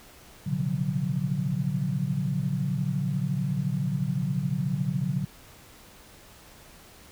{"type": "tone cluster", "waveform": "sine", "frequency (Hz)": [116.7, 130.5, 144.5, 172.5, 184], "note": ["A#2", "C3", "D3", "F3", "F#3"], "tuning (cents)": [2, -4, -28, -21, -9], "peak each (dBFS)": [-35, -33, -28, -36, -30], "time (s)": [0.46, 5.25], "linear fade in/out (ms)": 10, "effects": ["pink hiss -51 dBFS RMS until 7.11 s"]}